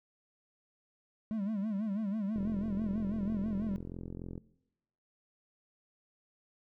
triangle tone with vibrato, 207.7 Hz, G#3, in tune, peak -30 dBFS, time 1.31-3.76 s, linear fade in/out 0 ms, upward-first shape sine, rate 6.1 Hz, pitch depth 130 cents each way
click train, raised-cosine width 3 ms, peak -29 dBFS, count 89, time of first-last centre 2.36-4.378 s, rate 43.6 Hz
effects noise-tail reverb RT60 0.9 s tail -21 dB re dry

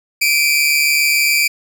sawtooth tone pair together, 2323 / 2470 Hz, D7 / D#7, -20 / -13 cents, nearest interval minor second, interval 107 cents, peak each -10 / -14 dBFS, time 0.21-1.48 s, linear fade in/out 10 ms, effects none

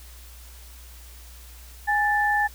sine tone pair together, 829 / 1760 Hz, G#5 / A6, -3 / 0 cents, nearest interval octave + minor second, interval 1303 cents, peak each -22 dBFS, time 1.87-2.48 s, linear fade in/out 20 ms, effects added 60 Hz sine -43 dBFS peak until 2.54 s + white hiss -49 dBFS RMS until 2.54 s

